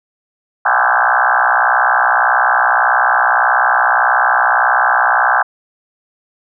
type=tone with frequency modulation; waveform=sine; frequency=1174.7 Hz; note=D6; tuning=in tune; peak=-9 dBFS; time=0.65-5.43 s; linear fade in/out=10 ms; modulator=61.7 Hz; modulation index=7.4; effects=none